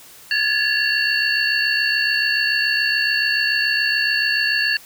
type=tone cluster; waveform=sine; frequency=1673 / 1740 / 2752 / 4472 Hz; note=G#6 / A6 / F7 / C#8; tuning=+12 / -20 / -26 / +14 cents; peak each=-22 dBFS; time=0.31-4.77 s; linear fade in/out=2 ms; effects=white hiss -44 dBFS RMS until 4.85 s